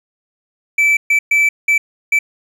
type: tone bursts at uneven times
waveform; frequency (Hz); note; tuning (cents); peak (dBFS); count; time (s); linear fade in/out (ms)
triangle; 2317; D7; -24; -8; 5; 0.78-0.97 / 1.1-1.19 / 1.31-1.49 / 1.68-1.78 / 2.12-2.19; 5
effects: 8-bit